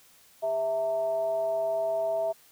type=tone with frequency modulation; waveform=sine; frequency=656 Hz; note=E5; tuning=9 cents flat; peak=-25 dBFS; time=0.42-2.33 s; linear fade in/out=20 ms; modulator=253 Hz; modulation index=0.39; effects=white hiss -58 dBFS RMS until 2.51 s